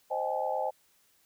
sine chord, Ab major seventh, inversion first, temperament equal with one note detuned, 523.3 / 622.3 / 784 / 852.5 Hz, C5 / Eb5 / G5 / Ab5, 0 / 0 / 0 / +45 cents, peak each -34 dBFS, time 0.1-0.71 s, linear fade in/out 20 ms, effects white hiss -67 dBFS RMS until 1.25 s

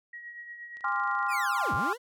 sine tone with tremolo, 1902 Hz, A#6, 34 cents sharp, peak -38 dBFS, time 0.13-1.33 s, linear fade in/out 5 ms, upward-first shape triangle, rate 8.5 Hz, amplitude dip 55%
click train, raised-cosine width 0.2 ms, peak -37 dBFS, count 18, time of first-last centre 0.77-1.419 s, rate 26.2 Hz
sine chord, D half-diminished seventh, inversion second, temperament equal with one note detuned, 811.2 / 1046.5 / 1174.7 / 1396.9 Hz, Ab5 / C6 / D6 / F6, -41 / 0 / 0 / 0 cents, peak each -33 / -31 / -34 / -30 dBFS, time 0.84-1.93 s, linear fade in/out 2 ms
40% pulse linear two-way sweep, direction down then up, 2637 to 65.41 to 520 Hz, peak -32 dBFS, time 1.28-1.98 s, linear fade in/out 50 ms, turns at 1.74 s
effects none

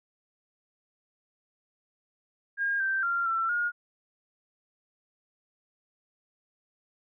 sine tone with pitch steps, 1619 / 1564 / 1386 / 1343 / 1429 Hz, G#6 / G6 / F6 / E6 / F6, -45 / -4 / -14 / +32 / +39 cents, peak -25 dBFS, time 2.57-3.72 s, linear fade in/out 50 ms, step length 230 ms, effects none

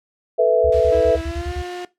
sine chord, A suspended second, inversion none, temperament equal, 440 / 493.9 / 659.3 Hz, A4 / B4 / E5, 0 / 0 / 0 cents, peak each -18 / -16 / -15 dBFS, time 0.38-1.17 s, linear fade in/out 20 ms
sine tone bursts, 71.7 Hz, D2, 41 cents flat, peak -23 dBFS, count 10, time 0.64-1.62 s, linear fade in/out 5 ms, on 62 ms, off 40 ms
blue noise, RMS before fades -27 dBFS, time 0.72-1.85 s, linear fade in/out 5 ms
30% pulse tone with pitch glide, 327.3 to 356.9 Hz, E4 to F4, -12 to +38 cents, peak -25 dBFS, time 0.92-1.85 s, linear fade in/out 2 ms, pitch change +150 cents, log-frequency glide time 1.21-1.54 s
effects noise-tail reverb RT60 0.2 s tail -19 dB re dry + low-pass 3000 Hz 12 dB/octave

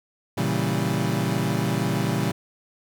30% pulse chord, A# diminished seventh, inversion none, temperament equal, 116.54 / 138.59 / 164.81 / 196 Hz, A#2 / C#3 / E3 / G3, 0 / 0 / 0 / 0 cents, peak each -25 dBFS, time 0.37-2.32 s, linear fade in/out 10 ms, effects none

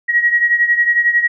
sine beating tone pair, 1900 / 1911 Hz, A#6 / A#6, +33 / +43 cents, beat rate 11 Hz, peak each -12 / -17 dBFS, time 0.08-1.28 s, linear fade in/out 20 ms, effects none

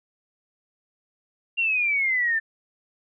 sine exponential sweep, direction down, 2789 to 1764 Hz, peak -20 dBFS, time 1.57-2.4 s, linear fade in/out 20 ms, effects none

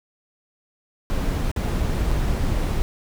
brown noise with dropouts, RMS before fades -22 dBFS, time 1.1-2.82 s, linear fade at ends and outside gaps 0 ms, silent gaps 1.515-1.562 / 2.108-2.114 s, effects none

